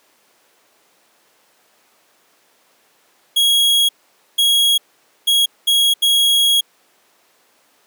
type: tone bursts at uneven times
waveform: 45% pulse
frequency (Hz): 3310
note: G#7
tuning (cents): -6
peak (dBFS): -11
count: 5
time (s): 3.36-3.89 / 4.38-4.78 / 5.27-5.46 / 5.67-5.94 / 6.02-6.61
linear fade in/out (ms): 10
effects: pink hiss -56 dBFS RMS until 7.86 s + high-pass 400 Hz 12 dB/octave